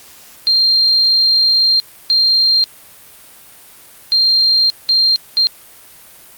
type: tone bursts at uneven times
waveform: sine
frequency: 4186 Hz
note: C8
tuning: in tune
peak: -9 dBFS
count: 5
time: 0.47-1.8 / 2.1-2.64 / 4.12-4.7 / 4.89-5.16 / 5.37-5.47 s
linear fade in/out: 0 ms
effects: white hiss -41 dBFS RMS until 6.37 s + Opus 48 kbps